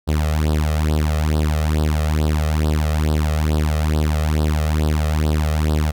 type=tone with flanger; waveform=sawtooth; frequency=76.7 Hz; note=D#2; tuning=24 cents flat; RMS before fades=-18 dBFS; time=0.07-5.92 s; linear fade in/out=20 ms; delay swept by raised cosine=0.22 to 1.62 ms; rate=2.3 Hz; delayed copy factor=+0.85; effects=none